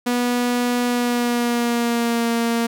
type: tone with pitch glide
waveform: sawtooth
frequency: 243.9 to 232.5 Hz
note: B3 to A#3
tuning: -21 to -4 cents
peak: -14 dBFS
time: 0.06-2.67 s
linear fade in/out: 10 ms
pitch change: -83 cents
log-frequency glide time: 0.86-2.29 s
effects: none